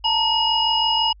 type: tone cluster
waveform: sine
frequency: 881 / 927 / 2885 / 5060 Hz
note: A5 / A#5 / F#7 / D#8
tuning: +2 / -10 / -44 / +28 cents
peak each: -23 / -24 / -19 / -26 dBFS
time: 0.04-1.13 s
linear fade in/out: 10 ms
effects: added 50 Hz sine -44 dBFS peak until 1.2 s